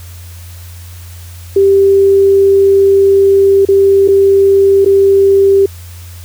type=tone with dropouts; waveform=sine; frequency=392.8 Hz; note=G4; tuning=4 cents sharp; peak=-4 dBFS; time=1.56-5.66 s; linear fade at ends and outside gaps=5 ms; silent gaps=3.652-3.686 / 4.078-4.084 / 4.848-4.859 s; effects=added 87 Hz sine -28 dBFS peak until 6.24 s + white hiss -38 dBFS RMS until 6.24 s